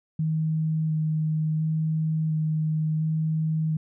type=tone with vibrato; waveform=sine; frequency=157 Hz; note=D#3; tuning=16 cents sharp; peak=-22 dBFS; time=0.19-3.77 s; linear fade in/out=5 ms; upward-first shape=square; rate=0.71 Hz; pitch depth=10 cents each way; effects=none